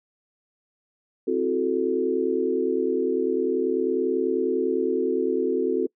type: chord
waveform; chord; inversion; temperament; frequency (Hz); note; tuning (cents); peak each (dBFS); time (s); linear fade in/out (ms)
sine; F# half-diminished seventh; second; equal; 261.6 / 329.6 / 370 / 440; C4 / E4 / F#4 / A4; 0 / 0 / 0 / 0; -28 / -30 / -24 / -25; 1.27-5.87; 10
effects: noise-tail reverb RT60 0.1 s tail -25 dB re dry